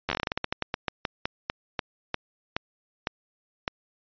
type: slowing click train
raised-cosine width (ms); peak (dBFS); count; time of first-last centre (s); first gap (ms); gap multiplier
0.3; -10; 24; 0.09-3.679; 11; 1.2
effects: resampled to 11025 Hz